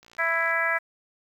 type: click train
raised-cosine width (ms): 0.2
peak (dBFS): -34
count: 29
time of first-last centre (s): 0.03-0.511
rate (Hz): 58.2
type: harmonic tone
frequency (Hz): 331.1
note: E4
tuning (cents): +8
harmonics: 2 / 3 / 4 / 5 / 6 / 7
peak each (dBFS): -31 / -33 / -30 / -26 / -27 / -33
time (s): 0.18-0.79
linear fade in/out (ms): 20
effects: 9-bit